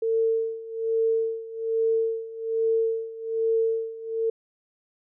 sine tone with tremolo, 450.7 Hz, A4, 42 cents sharp, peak -19 dBFS, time 0.02-4.3 s, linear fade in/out 5 ms, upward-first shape sine, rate 1.2 Hz, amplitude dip 85%, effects none

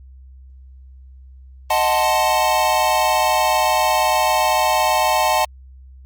square chord, D# diminished seventh, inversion none, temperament equal, 622.3 / 740 / 880 / 1046.5 Hz, D#5 / F#5 / A5 / C6, 0 / 0 / 0 / 0 cents, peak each -22 / -21 / -19 / -24 dBFS, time 1.7-5.45 s, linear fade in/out 5 ms, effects added 65 Hz sine -39 dBFS peak until 6.05 s + Opus 48 kbps

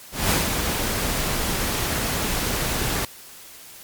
pink noise with ADSR envelope, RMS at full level -19 dBFS, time 0.11-3.05 s, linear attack 200 ms, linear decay 150 ms, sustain -5 dB, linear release 3 ms, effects white hiss -43 dBFS RMS until 3.83 s + MP3 96 kbps

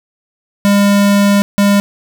square tone bursts at uneven times, 201.7 Hz, G3, 50 cents sharp, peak -8 dBFS, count 2, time 0.65-1.42 / 1.58-1.8 s, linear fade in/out 0 ms, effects none

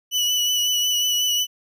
30% pulse tone with vibrato, 2960 Hz, F#7, in tune, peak -16 dBFS, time 0.11-1.47 s, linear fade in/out 50 ms, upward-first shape sine, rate 5.5 Hz, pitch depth 22 cents each way, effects none

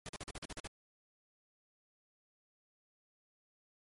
pink noise bursts, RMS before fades -44 dBFS, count 9, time 0.06-0.672 s, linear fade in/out 0 ms, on 28 ms, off 45 ms, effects MP3 48 kbps

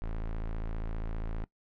square tone, 27.5 Hz, A0, in tune, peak -33 dBFS, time 0.02-1.44 s, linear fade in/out 0 ms, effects noise-tail reverb RT60 0.1 s tail -20 dB re dry + low-pass 2000 Hz 12 dB/octave

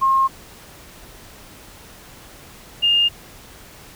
sine tone pair in turn, 1071 / 2822 Hz, C6 / F7, +40 / +17 cents, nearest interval octave + perfect fourth, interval 1677 cents, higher second, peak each -13 dBFS, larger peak neither, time 0.01-0.28 / 2.82-3.09 s, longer neither, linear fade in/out 20 ms, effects pink hiss -43 dBFS RMS until 3.95 s

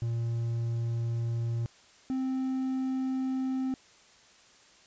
triangle tone pair in turn, 116.54 / 261.6 Hz, A#2 / C4, 0 / 0 cents, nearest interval octave + major second, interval 1400 cents, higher second, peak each -26 dBFS, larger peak neither, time 0.02-1.66 / 2.1-3.74 s, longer neither, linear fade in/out 0 ms, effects white hiss -58 dBFS RMS until 4.86 s + resampled to 16000 Hz

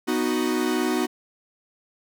45% pulse chord, B major, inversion none, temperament equal, 246.9 / 311.1 / 370 Hz, B3 / D#4 / F#4, 0 / 0 / 0 cents, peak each -26 dBFS, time 0.07-1.07 s, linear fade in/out 20 ms, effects none

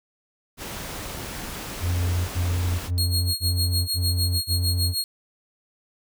pink noise, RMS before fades -34 dBFS, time 0.57-2.91 s, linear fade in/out 50 ms
triangle tone bursts, 88.5 Hz, F2, 23 cents sharp, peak -19 dBFS, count 6, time 1.8-4.95 s, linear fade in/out 50 ms, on 480 ms, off 54 ms
sawtooth tone with tremolo, 4286 Hz, C8, 41 cents sharp, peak -19 dBFS, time 2.98-5.04 s, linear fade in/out 0 ms, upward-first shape sine, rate 6.6 Hz, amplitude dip 85%
effects none

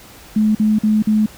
sine tone bursts, 214.5 Hz, A3, 44 cents flat, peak -11 dBFS, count 4, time 0.36-1.261 s, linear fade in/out 5 ms, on 190 ms, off 47 ms, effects pink hiss -41 dBFS RMS until 1.37 s

